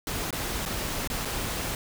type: noise with dropouts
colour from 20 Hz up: pink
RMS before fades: -31 dBFS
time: 0.07-1.75 s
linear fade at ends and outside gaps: 1 ms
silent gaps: 0.307-0.327 / 0.653-0.66 / 1.075-1.1 / 1.25-1.254 s
effects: none